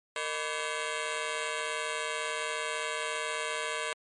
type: ring-modulated tone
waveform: 10% pulse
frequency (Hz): 538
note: C5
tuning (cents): +48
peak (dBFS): -20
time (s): 0.16-3.93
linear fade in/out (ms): 2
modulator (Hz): 77.3
effects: MP3 48 kbps